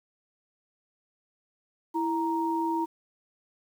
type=tone pair together; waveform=sine; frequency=329.6 / 934.4 Hz; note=E4 / A#5; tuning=0 / +4 cents; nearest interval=octave + tritone; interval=1804 cents; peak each=-28 dBFS; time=1.94-2.86 s; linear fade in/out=20 ms; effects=9-bit